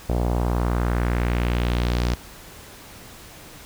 sawtooth tone with low-pass filter sweep, 59.9 Hz, A#1, 48 cents sharp, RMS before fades -22 dBFS, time 0.09-2.15 s, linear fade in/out 5 ms, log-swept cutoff 660 to 5600 Hz, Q 1.7, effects pink hiss -43 dBFS RMS until 3.65 s

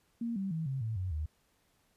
sine tone with pitch steps, 233.1 / 193.76 / 161.06 / 133.88 / 111.29 / 92.51 / 76.89 Hz, A#3 / G3 / E3 / C3 / A2 / F#2 / D#2, 0 / -20 / -40 / +40 / +20 / 0 / -20 cents, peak -32 dBFS, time 0.21-1.26 s, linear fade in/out 5 ms, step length 150 ms, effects pink hiss -72 dBFS RMS until 1.96 s + resampled to 32000 Hz

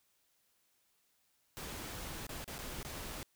pink noise with dropouts, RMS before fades -44 dBFS, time 1.57-3.23 s, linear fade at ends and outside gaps 0 ms, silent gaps 2.267-2.292 / 2.443-2.478 / 2.582-2.589 / 2.829-2.848 s, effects white hiss -75 dBFS RMS until 3.35 s

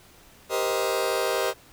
sawtooth chord, C minor seventh, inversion second, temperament just, 392.4 / 470.9 / 523.3 / 627.9 Hz, G4 / Bb4 / C5 / Eb5, +2 / +18 / 0 / +16 cents, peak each -25 dBFS, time 0.49-1.54 s, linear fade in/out 50 ms, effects pink hiss -53 dBFS RMS until 1.72 s

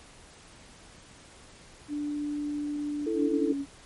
sine tone with pitch glide, 293.7 to 279.8 Hz, D4 to C#4, 0 to +16 cents, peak -29 dBFS, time 1.88-3.66 s, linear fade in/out 50 ms, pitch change -84 cents, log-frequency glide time 3.07-3.43 s
sine chord, D suspended second, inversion none, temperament equal, 293.7 / 329.6 / 440 Hz, D4 / E4 / A4, 0 / 0 / 0 cents, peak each -29 dBFS, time 3.06-3.53 s, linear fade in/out 10 ms
effects pink hiss -52 dBFS RMS until 3.85 s + MP3 48 kbps

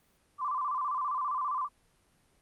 sine tone with vibrato, 1096 Hz, C#6, 20 cents flat, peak -29 dBFS, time 0.38-1.69 s, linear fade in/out 50 ms, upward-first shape square, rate 15 Hz, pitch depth 110 cents each way, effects pink hiss -68 dBFS RMS until 2.41 s + Opus 32 kbps

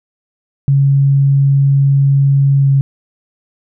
sine tone with pitch glide, 138.59 to 137.39 Hz, C#3 to C#3, 0 to -15 cents, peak -7 dBFS, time 0.68-2.81 s, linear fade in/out 0 ms, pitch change -15 cents, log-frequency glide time 2.59-2.69 s, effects none

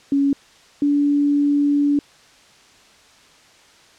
sine tone pair in turn, 279.4 / 287.9 Hz, C#4 / D4, +14 / -34 cents, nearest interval minor second, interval 52 cents, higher second, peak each -14 dBFS, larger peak neither, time 0.12-0.33 / 0.82-1.99 s, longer second, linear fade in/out 2 ms, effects white hiss -50 dBFS RMS until 3.98 s + low-pass 6000 Hz 12 dB/octave

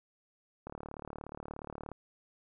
click train, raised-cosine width 1 ms, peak -28 dBFS, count 47, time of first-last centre 0.67-1.917 s, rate 36.9 Hz, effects none

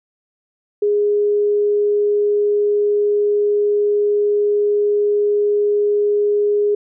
sine tone, 413.3 Hz, G#4, 8 cents flat, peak -13 dBFS, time 0.82-6.75 s, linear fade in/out 5 ms, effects none

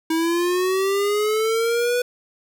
square linear sweep, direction up, 320 to 493.9 Hz, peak -19 dBFS, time 0.1-2.02 s, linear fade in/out 5 ms, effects none

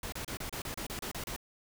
pink noise bursts, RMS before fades -39 dBFS, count 11, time 0.03-1.363 s, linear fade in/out 2 ms, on 93 ms, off 31 ms, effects none

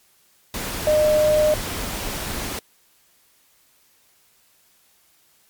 sine tone in noise, 609 Hz, D#5, 37 cents flat, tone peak -14 dBFS, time 0.87-1.54 s, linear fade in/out 2 ms, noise pink, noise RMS -28 dBFS, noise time 0.54-2.59 s, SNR +11 dB, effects white hiss -59 dBFS RMS until 5.49 s + MP3 96 kbps

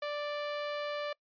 sawtooth tone, 587.3 Hz, D5, in tune, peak -30 dBFS, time 0.02-1.13 s, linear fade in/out 5 ms, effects noise-tail reverb RT60 0.1 s tail -25 dB re dry + resampled to 11025 Hz

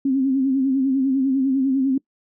sine tone with vibrato, 267.2 Hz, C4, 36 cents sharp, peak -16 dBFS, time 0.05-1.98 s, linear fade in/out 5 ms, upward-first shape sine, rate 10 Hz, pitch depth 61 cents each way, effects noise-tail reverb RT60 0.1 s tail -23 dB re dry

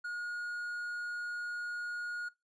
triangle tone, 1440 Hz, F#6, 47 cents flat, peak -34 dBFS, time 0.04-2.29 s, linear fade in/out 10 ms, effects noise-tail reverb RT60 0.2 s tail -20 dB re dry + resampled to 22050 Hz

